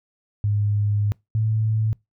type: tone pair in turn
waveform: sine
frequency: 103.4 / 109.55 Hz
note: G#2 / A2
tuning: -7 / -7 cents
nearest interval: minor second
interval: 100 cents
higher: second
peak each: -18 dBFS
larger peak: neither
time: 0.44-1.12 / 1.35-1.93 s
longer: first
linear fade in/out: 0 ms
effects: noise-tail reverb RT60 0.2 s tail -25 dB re dry